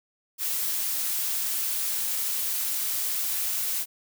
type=noise; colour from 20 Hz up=blue; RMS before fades=-28 dBFS; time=0.38-3.86 s; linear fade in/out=50 ms; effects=none